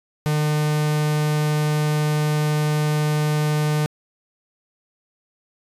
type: tone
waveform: 45% pulse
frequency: 151 Hz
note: D3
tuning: 48 cents sharp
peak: -18 dBFS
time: 0.26-3.86 s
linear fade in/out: 0 ms
effects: resampled to 32000 Hz